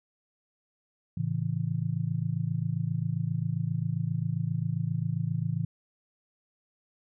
sine chord, A major, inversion none, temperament just, 110 / 137.5 / 165 Hz, A2 / C#3 / E3, 0 / -14 / +2 cents, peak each -32 / -31 / -31 dBFS, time 1.17-5.65 s, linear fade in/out 5 ms, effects none

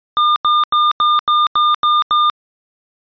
square tone bursts, 1207 Hz, D6, 47 cents sharp, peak -11 dBFS, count 8, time 0.17-2.299 s, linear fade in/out 0 ms, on 190 ms, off 87 ms, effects resampled to 11025 Hz

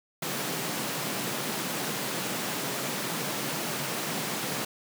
pink high-pass noise, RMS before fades -32 dBFS, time 0.22-4.65 s, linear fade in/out 5 ms, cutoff 130 Hz, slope 48 dB/octave, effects none

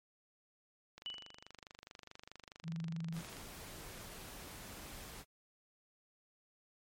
click train, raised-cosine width 0.2 ms, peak -33 dBFS, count 60, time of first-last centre 0.98-3.369 s, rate 24.7 Hz
sine tone with exponential decay, 2960 Hz, F#7, in tune, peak -38 dBFS, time 1.06-1.51 s, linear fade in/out 0 ms, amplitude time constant 97 ms
sine tone with vibrato, 164.8 Hz, E3, in tune, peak -38 dBFS, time 2.63-3.23 s, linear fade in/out 50 ms, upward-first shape square, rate 20 Hz, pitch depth 60 cents each way
pink noise, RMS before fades -50 dBFS, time 3.12-5.25 s, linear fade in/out 50 ms
effects MP3 64 kbps

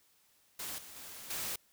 white noise with level steps, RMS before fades -41 / -51 / -48 / -38 dBFS, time 0.59-1.56 s, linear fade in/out 5 ms, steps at 0.78 / 0.96 / 1.3 s, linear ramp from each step 5 ms, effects white hiss -69 dBFS RMS until 1.72 s

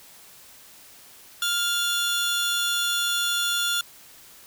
sawtooth tone pair together, 1401 / 3456 Hz, F6 / A7, +5 / -32 cents, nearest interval octave + major third, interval 1563 cents, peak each -22 dBFS, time 1.42-3.81 s, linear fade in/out 2 ms, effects white hiss -49 dBFS RMS until 4.46 s

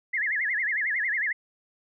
sine tone with vibrato, 1890 Hz, A#6, 23 cents sharp, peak -24 dBFS, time 0.13-1.33 s, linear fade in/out 10 ms, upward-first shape sine, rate 11 Hz, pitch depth 220 cents each way, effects none

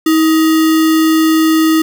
sine tone with sample-and-hold, 319.1 Hz, D#4, 44 cents sharp, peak -7 dBFS, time 0.06-1.82 s, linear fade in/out 5 ms, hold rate 1575 Hz, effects none

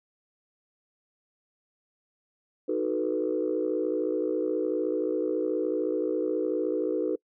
sine chord, B dominant seventh, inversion first, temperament equal, 311.1 / 370 / 440 / 493.9 Hz, D#4 / F#4 / A4 / B4, 0 / 0 / 0 / 0 cents, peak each -30 dBFS, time 2.68-7.16 s, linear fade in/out 10 ms, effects noise-tail reverb RT60 0.1 s tail -26 dB re dry + tanh soft clip ceiling -16 dBFS

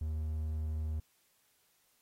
triangle tone, 77.78 Hz, D#2, in tune, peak -31 dBFS, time 0.01-1 s, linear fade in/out 5 ms, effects white hiss -72 dBFS RMS until 2.01 s + AAC 48 kbps

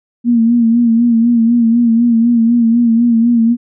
sine tone with vibrato, 233.1 Hz, A#3, in tune, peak -7 dBFS, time 0.24-3.57 s, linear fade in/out 50 ms, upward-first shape sine, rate 4 Hz, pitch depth 55 cents each way, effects none

